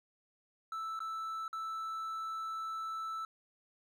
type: tone with dropouts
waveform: triangle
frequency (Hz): 1318.5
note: E6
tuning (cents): 0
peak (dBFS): -35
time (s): 0.72-3.25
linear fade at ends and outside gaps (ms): 2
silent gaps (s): 0.992-1.003 / 1.48-1.529
effects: none